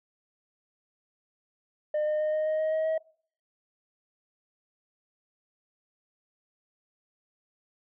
sine tone with pitch steps, 605 / 609.6 / 614.2 / 618.8 / 623.4 / 628.1 / 632.9 / 637.7 Hz, D#5 / D#5 / D#5 / D#5 / D#5 / D#5 / D#5 / D#5, -49 / -36 / -23 / -10 / +3 / +16 / +29 / +42 cents, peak -22 dBFS, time 1.94-2.98 s, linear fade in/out 5 ms, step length 130 ms, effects noise-tail reverb RT60 0.5 s tail -24 dB re dry + tanh soft clip ceiling -24 dBFS

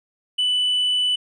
sine tone with tanh clipping, 2984 Hz, F#7, 14 cents sharp, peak -18 dBFS, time 0.38-1.16 s, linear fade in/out 10 ms, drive 1 dB, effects none

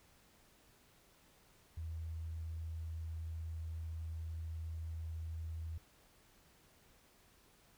sine tone, 81.1 Hz, E2, 28 cents flat, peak -40 dBFS, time 1.77-5.78 s, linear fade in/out 5 ms, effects pink hiss -67 dBFS RMS until 7.77 s

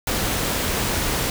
pink noise, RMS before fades -23 dBFS, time 0.07-1.3 s, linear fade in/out 2 ms, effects none

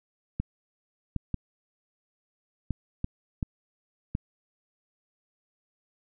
clicks, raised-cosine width 5 ms, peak -16 dBFS, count 7, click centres 0.4 / 1.163 / 1.343 / 2.707 / 3.044 / 3.428 / 4.151 s, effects none

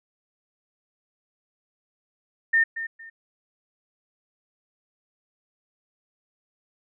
sine tone with echo, 1817 Hz, A#6, 45 cents flat, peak -16 dBFS, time 2.53-2.64 s, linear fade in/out 10 ms, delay 230 ms, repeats 2, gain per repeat -12 dB, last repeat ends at 3.1 s, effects none

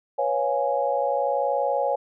sine chord, C# dominant seventh, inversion third, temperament equal, 493.9 / 554.4 / 698.5 / 830.6 Hz, B4 / C#5 / E#5 / G#5, 0 / 0 / 0 / 0 cents, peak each -29 / -24 / -29 / -26 dBFS, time 0.18-1.96 s, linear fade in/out 10 ms, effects none

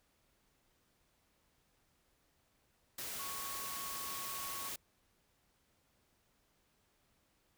sine tone in noise, 1108.7 Hz, C#6, in tune, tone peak -46 dBFS, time 3.19-4.69 s, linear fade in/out 5 ms, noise white, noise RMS -43 dBFS, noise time 2.98-4.76 s, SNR -6 dB, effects pink hiss -75 dBFS RMS until 7.57 s

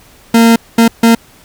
40% pulse tone bursts at uneven times, 229.6 Hz, A#3, 26 cents flat, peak -3 dBFS, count 3, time 0.34-0.56 / 0.78-0.88 / 1.03-1.15 s, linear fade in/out 5 ms, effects pink hiss -43 dBFS RMS until 1.44 s

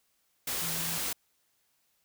sine tone in noise, 166.2 Hz, E3, 15 cents sharp, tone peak -41 dBFS, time 0.61-0.98 s, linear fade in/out 5 ms, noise white, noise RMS -33 dBFS, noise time 0.47-1.13 s, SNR -11 dB, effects white hiss -73 dBFS RMS until 2.04 s

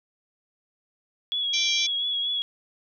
sine tone with vibrato, 3354 Hz, G#7, 16 cents sharp, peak -24 dBFS, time 1.32-2.42 s, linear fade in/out 0 ms, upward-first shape triangle, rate 4.3 Hz, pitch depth 36 cents each way
harmonic tone, 784 Hz, G5, in tune, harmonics 3 / 4 / 5 / 6 / 7 / 8, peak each -29 / -32 / -31 / -36 / -31 / -32 dBFS, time 1.53-1.87 s, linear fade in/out 10 ms
effects none

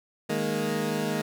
20% pulse chord, D# suspended fourth, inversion none, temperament equal, 155.56 / 207.7 / 233.1 Hz, D#3 / G#3 / A#3, 0 / 0 / 0 cents, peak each -27 / -25 / -26 dBFS, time 0.29-1.22 s, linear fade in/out 10 ms, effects none

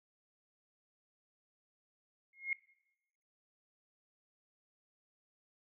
sine tone with exponential growth, 2149 Hz, C7, 46 cents sharp, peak -29 dBFS, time 2.33-2.53 s, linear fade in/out 2 ms, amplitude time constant 43 ms, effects noise-tail reverb RT60 0.9 s tail -21 dB re dry

